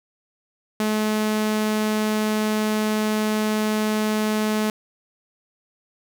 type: tone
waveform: sawtooth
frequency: 214.6 Hz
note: A3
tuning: 43 cents flat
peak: -16 dBFS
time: 0.8-4.7 s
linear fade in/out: 2 ms
effects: none